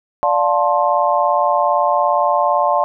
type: chord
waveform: sine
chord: D minor seventh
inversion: none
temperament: just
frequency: 587.3 / 704.8 / 881 / 1057.2 Hz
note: D5 / F5 / A5 / C6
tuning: 0 / +16 / +2 / +18 cents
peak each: -18 dBFS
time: 0.23-2.84 s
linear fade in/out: 0 ms
effects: none